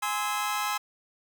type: chord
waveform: sawtooth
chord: Ab augmented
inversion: none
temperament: just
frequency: 830.6 / 1038.3 / 1297.8 Hz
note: Ab5 / C6 / E6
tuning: 0 / -14 / -27 cents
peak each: -28 dBFS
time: 0.02-0.78 s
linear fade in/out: 10 ms
effects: none